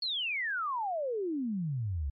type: exponential sweep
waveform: sine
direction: down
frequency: 4435 to 65.41 Hz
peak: -30 dBFS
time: 0.02-2.1 s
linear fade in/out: 5 ms
effects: MP3 32 kbps